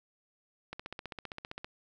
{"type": "click train", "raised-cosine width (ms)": 0.3, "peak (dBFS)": -24, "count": 15, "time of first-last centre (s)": [0.73, 1.645], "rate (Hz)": 15.3, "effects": []}